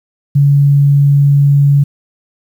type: tone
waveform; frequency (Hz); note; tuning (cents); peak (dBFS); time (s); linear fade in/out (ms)
sine; 141.8; C#3; +40; -5; 0.35-1.84; 10
effects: 7-bit